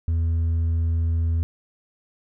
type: tone with hard clipping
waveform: triangle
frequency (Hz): 82.41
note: E2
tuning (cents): 0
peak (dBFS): -18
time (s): 0.08-1.43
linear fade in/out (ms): 0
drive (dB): 1
effects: none